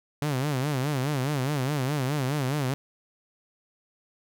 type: tone with vibrato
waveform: sawtooth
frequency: 138.6 Hz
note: C#3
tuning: in tune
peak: -21 dBFS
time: 0.22-2.74 s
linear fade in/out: 0 ms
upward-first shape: sine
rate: 4.8 Hz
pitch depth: 160 cents each way
effects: none